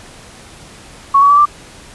sine tone with pitch steps, 1108.7 / 1131.3 / 1154.4 / 1178 Hz, C#6 / C#6 / D6 / D6, 0 / +35 / -30 / +5 cents, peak -5 dBFS, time 1.14-1.456 s, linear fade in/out 10 ms, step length 79 ms, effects pink hiss -38 dBFS RMS until 1.94 s + resampled to 24000 Hz

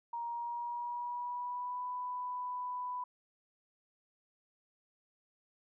sine tone with pitch glide, 940 to 993 Hz, A#5 to B5, +14 to +9 cents, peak -36 dBFS, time 0.13-3.04 s, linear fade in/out 5 ms, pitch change +95 cents, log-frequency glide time 0.24-1.84 s, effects none

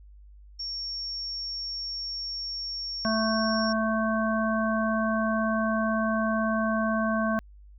sine tone, 5500 Hz, F8, 27 cents flat, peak -31 dBFS, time 0.59-3.73 s, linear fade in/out 10 ms
harmonic tone, 220.5 Hz, A3, 4 cents sharp, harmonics 1 / 3 / 5 / 7, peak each -26 / -29 / -31 / -32 dBFS, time 3.05-7.39 s, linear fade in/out 0 ms
effects added 50 Hz sine -47 dBFS peak until 7.78 s

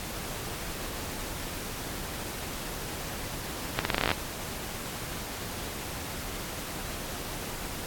accelerating click train, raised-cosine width 0.3 ms, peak -8 dBFS, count 12, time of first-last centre 3.79-4.115 s, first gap 61 ms, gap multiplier 0.84, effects pink hiss -37 dBFS RMS until 7.86 s + AAC 64 kbps

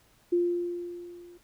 sine tone with level ramp, 349.2 Hz, F4, in tune, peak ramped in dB -20 to -48 dBFS, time 0.32-1.38 s, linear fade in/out 10 ms, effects pink hiss -63 dBFS RMS until 1.43 s

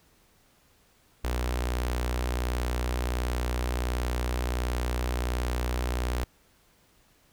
sawtooth tone with notch filter, 61.4 Hz, B1, 9 cents flat, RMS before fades -29 dBFS, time 1.24-6.24 s, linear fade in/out 0 ms, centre 160 Hz, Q 0.81, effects pink hiss -63 dBFS RMS until 7.32 s

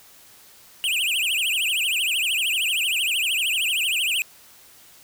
square tone with vibrato, 2794 Hz, F7, in tune, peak -21 dBFS, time 0.84-4.22 s, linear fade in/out 0 ms, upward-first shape triangle, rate 13 Hz, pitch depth 290 cents each way, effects white hiss -50 dBFS RMS until 5.03 s

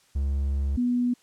triangle / sine tone pair in turn, 69.4 / 244.8 Hz, C#2 / B3, +3 / -15 cents, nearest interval octave + minor seventh, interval 2182 cents, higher second, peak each -21 dBFS, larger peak neither, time 0.15-0.77 / 0.77-1.14 s, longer first, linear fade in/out 10 ms, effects white hiss -61 dBFS RMS until 1.22 s + low-pass 9000 Hz 12 dB/octave

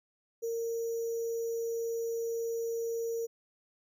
sine tone with sample-and-hold, 460.9 Hz, A#4, 20 cents flat, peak -31 dBFS, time 0.42-3.27 s, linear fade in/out 20 ms, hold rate 6300 Hz, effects none

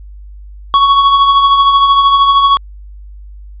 square tone with tremolo, 1114 Hz, C#6, 8 cents sharp, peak -4 dBFS, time 0.74-2.57 s, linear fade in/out 0 ms, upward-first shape triangle, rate 13 Hz, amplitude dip 50%, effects added 50 Hz sine -29 dBFS peak until 3.6 s + resampled to 8000 Hz

